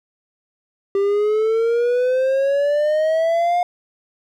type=exponential sweep; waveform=triangle; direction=up; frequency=393 to 715 Hz; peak=-13 dBFS; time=0.95-3.63 s; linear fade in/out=2 ms; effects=none